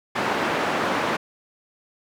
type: band-pass noise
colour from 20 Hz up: white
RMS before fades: -24 dBFS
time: 0.15-1.17 s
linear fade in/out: 10 ms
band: 180 to 1400 Hz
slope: 12 dB/octave
effects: none